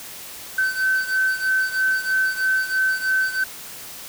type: beating tone pair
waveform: triangle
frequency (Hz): 1532 / 1535.1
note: G6 / G6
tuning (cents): -40 / -37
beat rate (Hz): 3.1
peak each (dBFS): -17 / -20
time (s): 0.58-3.44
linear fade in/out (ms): 5
effects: tanh soft clip ceiling -14 dBFS + white hiss -37 dBFS RMS until 4.08 s